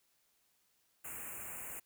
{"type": "band-stop noise", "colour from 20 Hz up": "white", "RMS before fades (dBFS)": -45, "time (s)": [1.04, 1.8], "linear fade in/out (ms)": 10, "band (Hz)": [2800, 6900], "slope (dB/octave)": 96, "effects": ["white hiss -75 dBFS RMS until 1.85 s"]}